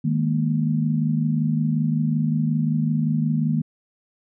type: chord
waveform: sine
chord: D# suspended fourth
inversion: none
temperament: equal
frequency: 155.56 / 207.7 / 233.1 Hz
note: D#3 / G#3 / A#3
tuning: 0 / 0 / 0 cents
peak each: -21 / -27 / -23 dBFS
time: 0.04-3.62 s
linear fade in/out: 10 ms
effects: none